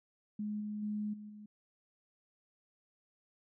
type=tone with level steps; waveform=sine; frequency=210 Hz; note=G#3; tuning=19 cents sharp; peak=-35 / -37 / -34 / -45 / -48 dBFS; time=0.39-1.46 s; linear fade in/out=5 ms; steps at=0.6 / 0.82 / 1.13 / 1.29 s; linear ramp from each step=10 ms; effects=none